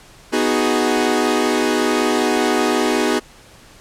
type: chord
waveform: sawtooth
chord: G# minor seventh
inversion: first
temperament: equal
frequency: 246.9 / 311.1 / 370 / 415.3 Hz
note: B3 / D#4 / F#4 / G#4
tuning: 0 / 0 / 0 / 0 cents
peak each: -17 dBFS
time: 0.32-3.2 s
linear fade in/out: 20 ms
effects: pink hiss -45 dBFS RMS until 3.8 s + low-pass 10000 Hz 12 dB/octave

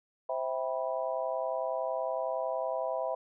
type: chord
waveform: sine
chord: C major seventh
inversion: none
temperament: just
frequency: 523.3 / 654.1 / 784.9 / 981.1 Hz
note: C5 / E5 / G5 / B5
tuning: 0 / -14 / +2 / -12 cents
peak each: -35 / -33 / -39 / -38 dBFS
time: 0.29-3.15 s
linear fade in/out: 5 ms
effects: none

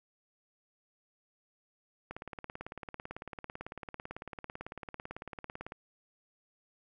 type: click train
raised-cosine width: 0.5 ms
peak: -26 dBFS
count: 66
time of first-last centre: 2.11-5.721 s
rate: 18 Hz
effects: none

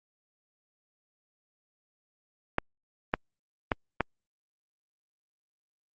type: clicks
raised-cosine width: 0.5 ms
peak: -9 dBFS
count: 4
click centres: 2.584 / 3.139 / 3.718 / 4.007 s
effects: Opus 48 kbps

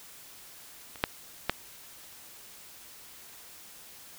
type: clicks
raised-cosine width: 0.3 ms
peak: -29 / -7 / -8 dBFS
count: 3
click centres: 0.958 / 1.039 / 1.496 s
effects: white hiss -50 dBFS RMS until 4.18 s

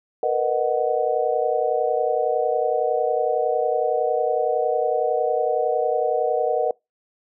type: chord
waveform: sine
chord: B major seventh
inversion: third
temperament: just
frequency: 463 / 493.9 / 617.4 / 740.8 Hz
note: A#4 / B4 / D#5 / F#5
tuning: -12 / 0 / -14 / +2 cents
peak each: -24 dBFS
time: 0.23-6.71 s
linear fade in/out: 2 ms
effects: noise-tail reverb RT60 0.2 s tail -25 dB re dry

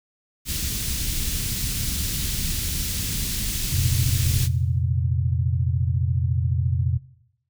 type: band-stop noise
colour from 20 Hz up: pink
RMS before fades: -26 dBFS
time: 0.45-4.49 s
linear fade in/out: 50 ms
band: 160 to 3600 Hz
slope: 12 dB/octave
type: chord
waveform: sine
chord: F suspended fourth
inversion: none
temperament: equal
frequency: 87.31 / 116.54 / 130.81 Hz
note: F2 / Bb2 / C3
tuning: 0 / 0 / 0 cents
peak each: -22 / -26 / -24 dBFS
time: 3.72-6.98 s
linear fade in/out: 10 ms
effects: noise-tail reverb RT60 0.8 s tail -18 dB re dry

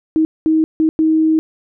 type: tone bursts at uneven times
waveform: sine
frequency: 316.6 Hz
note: D#4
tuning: 30 cents sharp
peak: -10 dBFS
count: 4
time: 0.16-0.25 / 0.46-0.64 / 0.8-0.89 / 0.99-1.39 s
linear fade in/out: 0 ms
effects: none

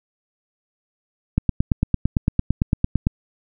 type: click train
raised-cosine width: 5 ms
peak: -4 dBFS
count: 16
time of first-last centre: 1.38-3.069 s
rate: 8.88 Hz
effects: none

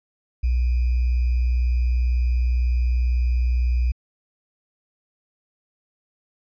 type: tone with sample-and-hold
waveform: sine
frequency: 61 Hz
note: B1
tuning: 21 cents flat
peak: -17 dBFS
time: 0.43-3.92 s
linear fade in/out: 10 ms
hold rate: 2450 Hz
effects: resampled to 11025 Hz

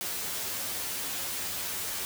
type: noise with comb filter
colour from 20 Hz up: white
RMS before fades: -34 dBFS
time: 0.01-2.05 s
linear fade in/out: 0 ms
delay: 11 ms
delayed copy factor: +0.9
effects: none

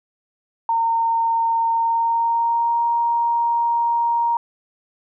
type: tone with pitch glide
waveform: sine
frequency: 916 to 936.9 Hz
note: A#5 to A#5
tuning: -31 to +8 cents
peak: -16 dBFS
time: 0.69-4.37 s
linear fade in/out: 2 ms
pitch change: +39 cents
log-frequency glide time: 1.72-2.83 s
effects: none

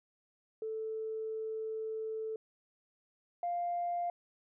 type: tone pair in turn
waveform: sine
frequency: 440 / 698.5 Hz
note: A4 / F5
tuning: 0 / 0 cents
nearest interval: minor sixth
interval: 800 cents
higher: second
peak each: -35 / -31 dBFS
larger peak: second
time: 0.62-2.36 / 3.43-4.1 s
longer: first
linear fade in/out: 2 ms
effects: tanh soft clip ceiling -27 dBFS

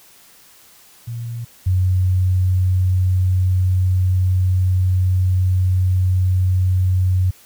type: tone pair in turn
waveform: sine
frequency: 117.1 / 92.25 Hz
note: A#2 / F#2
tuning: +8 / -5 cents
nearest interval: major third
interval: 413 cents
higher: first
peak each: -24 / -13 dBFS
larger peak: second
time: 1.07-1.45 / 1.66-7.31 s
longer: second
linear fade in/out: 10 ms
effects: white hiss -48 dBFS RMS until 7.45 s

